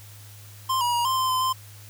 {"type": "tone with pitch steps", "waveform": "square", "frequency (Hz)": [1047, 963, 952, 1046, 1038, 1026, 1039], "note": ["C6", "B5", "A#5", "C6", "C6", "C6", "C6"], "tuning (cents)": [1, -44, 36, -1, -14, -34, -12], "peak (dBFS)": -22, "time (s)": [0.69, 1.53], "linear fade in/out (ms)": 10, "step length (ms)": 120, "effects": ["added 103 Hz sine -44 dBFS peak until 1.89 s", "white hiss -49 dBFS RMS until 1.89 s"]}